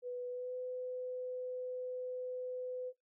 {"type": "tone with pitch glide", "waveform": "sine", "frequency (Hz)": [493.9, 504], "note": ["B4", "B4"], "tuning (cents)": [0, 35], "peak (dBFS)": -38, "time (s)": [0.02, 2.93], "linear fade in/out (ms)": 50, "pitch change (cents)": 35, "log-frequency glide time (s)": [0.29, 0.55], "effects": ["noise-tail reverb RT60 0.2 s tail -21 dB re dry"]}